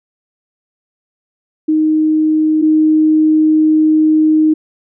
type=tone pair in turn; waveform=sine; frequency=311.1 / 311.1 Hz; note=D#4 / D#4; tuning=0 / 0 cents; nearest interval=unison; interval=0 cents; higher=neither; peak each=-9 / -7 dBFS; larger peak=second; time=1.68-2.62 / 2.62-4.54 s; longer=second; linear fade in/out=10 ms; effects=none